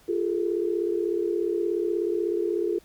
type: tone cluster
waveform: sine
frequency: 346.9 / 406.2 / 442.8 Hz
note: F4 / G#4 / A4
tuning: -12 / -38 / +11 cents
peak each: -26 / -28 / -30 dBFS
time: 0.08-2.79 s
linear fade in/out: 10 ms
effects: pink hiss -57 dBFS RMS until 2.84 s